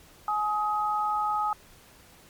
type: tone pair together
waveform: sine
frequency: 843 / 1260.7 Hz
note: G#5 / D#6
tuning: +26 / +22 cents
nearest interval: perfect fifth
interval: 696 cents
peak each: -27 / -27 dBFS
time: 0.28-1.53 s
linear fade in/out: 2 ms
effects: pink hiss -54 dBFS RMS until 2.29 s + MP3 96 kbps